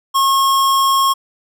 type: tone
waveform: square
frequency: 1085 Hz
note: C#6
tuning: 37 cents flat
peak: -12 dBFS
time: 0.14-1.14 s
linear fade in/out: 20 ms
effects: none